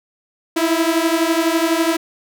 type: beating tone pair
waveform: sawtooth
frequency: 322.9 / 334.9 Hz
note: E4 / E4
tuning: -36 / +27 cents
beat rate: 12 Hz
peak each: -14 dBFS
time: 0.56-1.97 s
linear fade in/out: 10 ms
effects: none